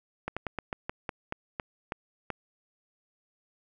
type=slowing click train; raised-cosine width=0.5 ms; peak=-17 dBFS; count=11; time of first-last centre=0.28-2.303 s; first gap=86 ms; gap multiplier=1.18; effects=none